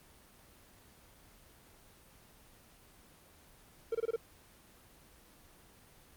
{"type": "tone bursts", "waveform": "triangle", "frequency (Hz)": 456.2, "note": "A#4", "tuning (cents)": -37, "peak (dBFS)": -28, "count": 5, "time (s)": [3.92, 4.161], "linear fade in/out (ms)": 5, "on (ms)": 29, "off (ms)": 24, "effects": ["pink hiss -60 dBFS RMS until 6.16 s", "Opus 24 kbps"]}